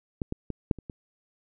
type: clicks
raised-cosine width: 3 ms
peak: -16 / -17 / -19 / -9 / -28 / -24 dBFS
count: 6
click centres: 0.218 / 0.324 / 0.503 / 0.712 / 0.787 / 0.898 s
effects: none